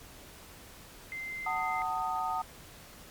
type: tone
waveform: sine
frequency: 2080 Hz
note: C7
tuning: 11 cents flat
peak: -36 dBFS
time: 1.12-1.82 s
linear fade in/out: 0 ms
type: chord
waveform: sine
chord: D# diminished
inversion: first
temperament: just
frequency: 746.7 / 896 / 1244.5 Hz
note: F#5 / A5 / D#6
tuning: +16 / +31 / 0 cents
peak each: -34 dBFS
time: 1.46-2.42 s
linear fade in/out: 5 ms
effects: pink hiss -51 dBFS RMS until 3.1 s + MP3 96 kbps